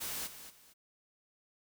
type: noise with echo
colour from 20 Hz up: white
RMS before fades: -39 dBFS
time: 0-0.28 s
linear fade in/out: 20 ms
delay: 230 ms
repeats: 2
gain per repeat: -11 dB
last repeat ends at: 0.74 s
effects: none